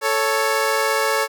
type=tone pair together; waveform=15% pulse; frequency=440 / 554.4 Hz; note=A4 / C#5; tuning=0 / 0 cents; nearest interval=major third; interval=400 cents; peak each=-14 dBFS; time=0.01-1.28 s; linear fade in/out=50 ms; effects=none